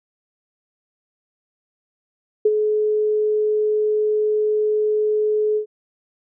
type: tone with ADSR envelope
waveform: sine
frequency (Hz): 426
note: G#4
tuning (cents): +44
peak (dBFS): -10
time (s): 2.45-5.66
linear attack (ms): 7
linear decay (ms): 40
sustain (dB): -6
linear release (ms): 97
effects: none